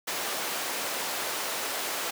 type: high-pass noise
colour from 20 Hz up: pink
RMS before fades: -32 dBFS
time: 0.07-2.11 s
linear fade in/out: 10 ms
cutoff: 490 Hz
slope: 12 dB/octave
effects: none